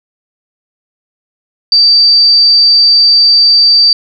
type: tone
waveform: sine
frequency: 4646 Hz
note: D8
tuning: 20 cents flat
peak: -3 dBFS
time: 1.72-3.93 s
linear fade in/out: 2 ms
effects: none